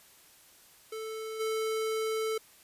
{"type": "tone with level steps", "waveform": "square", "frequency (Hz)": 440, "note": "A4", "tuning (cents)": 0, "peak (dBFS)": [-37, -30], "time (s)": [0.92, 2.38], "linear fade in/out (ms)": 5, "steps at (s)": 1.39, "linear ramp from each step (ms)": 20, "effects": ["white hiss -58 dBFS RMS until 2.63 s", "resampled to 32000 Hz"]}